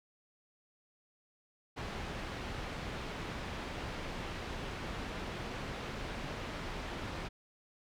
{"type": "low-pass noise", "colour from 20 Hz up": "pink", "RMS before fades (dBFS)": -41, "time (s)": [1.76, 7.29], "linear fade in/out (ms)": 20, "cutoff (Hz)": 3400, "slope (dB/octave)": 12, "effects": []}